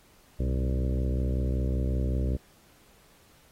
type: harmonic tone with a mistuned harmonic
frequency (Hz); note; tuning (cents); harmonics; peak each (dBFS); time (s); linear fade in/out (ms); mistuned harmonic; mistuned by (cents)
65.3; C2; -3; 1 / 2 / 3 / 4 / 5 / 6 / 7 / 8 / 9; -26 / -32 / -36 / -38 / -40 / -42 / -43 / -44 / -45; 0.39-2.37; 10; 2; -84
effects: pink hiss -60 dBFS RMS until 3.51 s + AAC 48 kbps